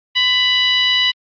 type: tone with frequency modulation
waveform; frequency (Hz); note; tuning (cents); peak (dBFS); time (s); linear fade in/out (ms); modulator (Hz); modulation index
sine; 2961; F#7; +1; -12; 0.15-1.12; 20; 968; 1.1
effects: Opus 32 kbps